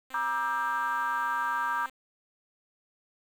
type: tone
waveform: 5% pulse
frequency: 261.6 Hz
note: C4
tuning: in tune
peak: -34 dBFS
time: 0.1-1.9 s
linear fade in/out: 5 ms
type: chord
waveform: sine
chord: E half-diminished seventh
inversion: second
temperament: just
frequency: 949.3 / 1186.7 / 1318.5 / 1582.2 Hz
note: Bb5 / D6 / E6 / G6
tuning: +31 / +18 / 0 / +16 cents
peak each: -31 / -32 / -37 / -32 dBFS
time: 0.14-1.86 s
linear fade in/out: 2 ms
effects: 9-bit